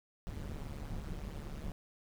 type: noise with amplitude modulation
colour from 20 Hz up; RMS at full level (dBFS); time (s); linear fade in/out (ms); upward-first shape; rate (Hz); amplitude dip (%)
brown; -38; 0.27-1.72; 0; sine; 146; 85
effects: none